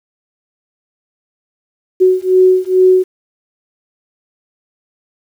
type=beating tone pair; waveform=sine; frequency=370 / 372.3 Hz; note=F#4 / F#4; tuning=0 / +11 cents; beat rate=2.3 Hz; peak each=-10 dBFS; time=2-3.04 s; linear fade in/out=20 ms; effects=7-bit